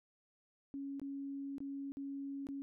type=tone with dropouts; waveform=sine; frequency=277.2 Hz; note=C#4; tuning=in tune; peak=-40 dBFS; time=0.74-2.62 s; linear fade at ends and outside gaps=0 ms; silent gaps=0.997-1.016 / 1.582-1.604 / 1.92-1.97 / 2.469-2.488 s; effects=none